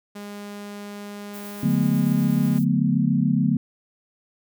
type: tone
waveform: sawtooth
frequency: 204.5 Hz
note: G#3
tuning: 26 cents flat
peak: -30 dBFS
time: 0.15-2.59 s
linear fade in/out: 10 ms
type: noise with tremolo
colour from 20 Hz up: violet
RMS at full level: -41 dBFS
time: 1.33-2.65 s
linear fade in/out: 20 ms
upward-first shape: square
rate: 8.2 Hz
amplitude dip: 25%
type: chord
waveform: sine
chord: B minor seventh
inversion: first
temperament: equal with one note detuned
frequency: 146.83 / 181.29 / 220 / 246.9 Hz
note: D3 / F#3 / A3 / B3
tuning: 0 / -35 / 0 / 0 cents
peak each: -23 dBFS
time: 1.63-3.57 s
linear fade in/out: 5 ms
effects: none